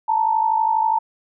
sine tone pair together, 880 / 932.3 Hz, A5 / A#5, 0 / 0 cents, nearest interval minor second, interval 100 cents, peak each -17 / -21 dBFS, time 0.08-0.99 s, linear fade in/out 10 ms, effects none

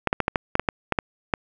clicks, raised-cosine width 0.5 ms, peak -5 dBFS, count 11, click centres 0.073 / 0.129 / 0.203 / 0.281 / 0.358 / 0.554 / 0.596 / 0.688 / 0.923 / 0.988 / 1.338 s, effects none

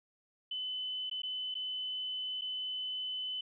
sine tone with dropouts, 3021 Hz, F#7, 35 cents sharp, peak -35 dBFS, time 0.51-3.41 s, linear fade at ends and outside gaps 5 ms, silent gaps 1.098-1.112 / 1.22-1.232 / 1.543-1.551 / 2.412-2.418 s, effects none

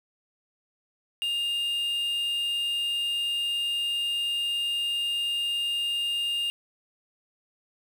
triangle tone with quantisation, 2817 Hz, F7, 14 cents sharp, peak -24 dBFS, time 1.22-6.5 s, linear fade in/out 0 ms, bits 7, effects none

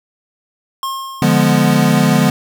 square tone with exponential decay, 1073 Hz, C6, 43 cents sharp, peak -18 dBFS, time 0.83-2.08 s, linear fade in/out 1 ms, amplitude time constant 270 ms
square chord, D diminished seventh, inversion none, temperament equal, 146.83 / 174.61 / 207.7 / 246.9 Hz, D3 / F3 / Ab3 / Cb4, 0 / 0 / 0 / 0 cents, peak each -16 dBFS, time 1.22-2.3 s, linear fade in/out 2 ms
effects none

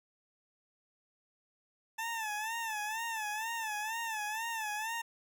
20% pulse tone with vibrato, 880 Hz, A5, in tune, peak -30 dBFS, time 1.98-5.02 s, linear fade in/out 10 ms, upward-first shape sine, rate 2.1 Hz, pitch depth 93 cents each way, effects none

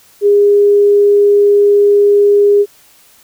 sine tone, 407.9 Hz, G#4, 31 cents flat, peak -5 dBFS, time 0.21-2.66 s, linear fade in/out 50 ms, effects white hiss -46 dBFS RMS until 3.23 s

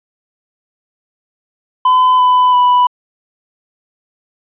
triangle tone with pitch steps, 1013 / 1000.8 / 988.7 Hz, B5 / B5 / B5, +44 / +23 / +2 cents, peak -5 dBFS, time 1.85-2.87 s, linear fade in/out 5 ms, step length 340 ms, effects resampled to 8000 Hz

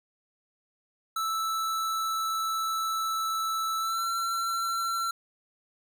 square tone with pitch glide, 1317 to 1353.2 Hz, E6 to E6, -2 to +45 cents, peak -28 dBFS, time 1.16-5.11 s, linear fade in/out 5 ms, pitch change +47 cents, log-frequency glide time 3.79-4.04 s, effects none

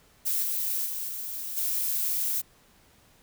violet noise with level steps, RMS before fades -27 / -29 / -33 / -35 / -28 dBFS, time 0.25-2.42 s, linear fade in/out 20 ms, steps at 0.42 / 0.85 / 1.07 / 1.56 s, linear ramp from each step 20 ms, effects pink hiss -60 dBFS RMS until 3.22 s

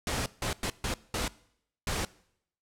pink noise bursts at uneven times, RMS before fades -31 dBFS, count 6, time 0.07-0.26 / 0.42-0.53 / 0.63-0.7 / 0.84-0.94 / 1.14-1.28 / 1.87-2.05 s, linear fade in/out 2 ms, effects noise-tail reverb RT60 0.7 s tail -21 dB re dry + low-pass 10000 Hz 12 dB/octave

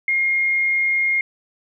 sine tone, 2135 Hz, C7, 34 cents sharp, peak -16 dBFS, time 0.08-1.21 s, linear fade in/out 2 ms, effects none

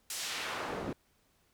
pink noise with band-pass filter sweep, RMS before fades -38 dBFS, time 0.1-0.93 s, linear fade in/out 2 ms, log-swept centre 8600 to 270 Hz, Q 0.78, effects pink hiss -71 dBFS RMS until 1.53 s

